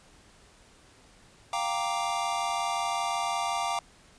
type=chord; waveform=square; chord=G minor seventh; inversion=third; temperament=equal; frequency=698.5 / 784 / 932.3 / 1174.7 Hz; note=F5 / G5 / Bb5 / D6; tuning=0 / 0 / 0 / 0 cents; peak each=-34 dBFS; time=1.53-3.79 s; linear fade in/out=2 ms; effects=pink hiss -57 dBFS RMS until 4.18 s + resampled to 22050 Hz